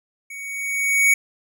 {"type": "tone with level ramp", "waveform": "square", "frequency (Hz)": 2239, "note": "C#7", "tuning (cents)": 17, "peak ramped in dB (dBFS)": [-34, -12], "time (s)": [0.3, 1.14], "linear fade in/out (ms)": 5, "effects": []}